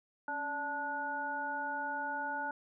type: harmonic tone with a mistuned harmonic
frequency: 291.6 Hz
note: D4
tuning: 12 cents flat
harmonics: 1 / 2 / 3 / 5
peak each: -47 / -46 / -37 / -38 dBFS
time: 0.28-2.51 s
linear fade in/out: 2 ms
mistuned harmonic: 1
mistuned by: -80 cents
effects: none